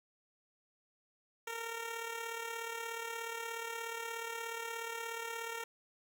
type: tone with amplitude modulation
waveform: 10% pulse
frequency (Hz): 460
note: A#4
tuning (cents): -23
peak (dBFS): -29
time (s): 1.47-5.64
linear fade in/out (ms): 5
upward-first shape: sine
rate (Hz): 36.8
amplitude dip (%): 50
effects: none